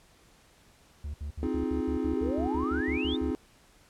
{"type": "tone bursts", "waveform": "triangle", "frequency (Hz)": 73, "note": "D2", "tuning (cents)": -10, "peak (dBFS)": -31, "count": 14, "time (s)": [1.04, 3.311], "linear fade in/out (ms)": 5, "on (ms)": 100, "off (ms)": 67}
{"type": "chord", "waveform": "triangle", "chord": "F minor seventh", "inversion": "second", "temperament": "just", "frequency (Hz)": [261.9, 314.3, 349.2, 419.1], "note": ["C4", "Eb4", "F4", "Ab4"], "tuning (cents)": [2, 18, 0, 16], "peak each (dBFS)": [-29, -31, -34, -34], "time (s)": [1.43, 3.35], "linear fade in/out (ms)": 0}
{"type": "exponential sweep", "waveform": "sine", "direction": "up", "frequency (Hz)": [287.1, 3752], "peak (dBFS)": -33, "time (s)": [2.04, 3.17], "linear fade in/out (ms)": 20}
{"effects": ["pink hiss -60 dBFS RMS until 3.89 s", "low-pass 11000 Hz 12 dB/octave"]}